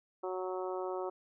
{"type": "harmonic tone", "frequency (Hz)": 185, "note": "F#3", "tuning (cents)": 0, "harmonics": [2, 3, 4, 5, 6, 7], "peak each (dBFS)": [-37, -41, -43, -45, -47, -48], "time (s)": [0.23, 1.1], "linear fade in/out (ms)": 10, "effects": []}